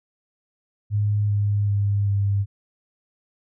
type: tone with pitch steps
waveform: sine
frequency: 103.83 / 102.52 / 101.22 / 99.95 Hz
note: G#2 / G#2 / G#2 / G2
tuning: 0 / -22 / -44 / +34 cents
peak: -18 dBFS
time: 0.9-2.46 s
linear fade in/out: 50 ms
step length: 390 ms
effects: none